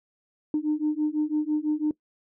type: beating tone pair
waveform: sine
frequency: 300.4 / 306.4 Hz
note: D4 / D#4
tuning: +39 / -27 cents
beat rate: 6 Hz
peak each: -25 dBFS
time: 0.54-1.91 s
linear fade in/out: 2 ms
effects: noise-tail reverb RT60 0.1 s tail -21 dB re dry + tanh soft clip ceiling -17 dBFS